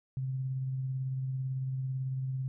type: tone with tremolo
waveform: sine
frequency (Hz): 131.6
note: C3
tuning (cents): +10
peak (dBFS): -30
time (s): 0.17-2.48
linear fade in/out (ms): 0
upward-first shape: sine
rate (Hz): 18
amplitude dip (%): 25
effects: none